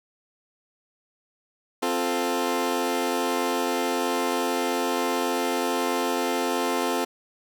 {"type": "chord", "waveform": "20% pulse", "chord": "F major", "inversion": "second", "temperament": "equal", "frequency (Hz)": [261.6, 349.2, 440], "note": ["C4", "F4", "A4"], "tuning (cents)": [0, 0, 0], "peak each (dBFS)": -23, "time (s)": [1.82, 7.05], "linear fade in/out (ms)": 10, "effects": []}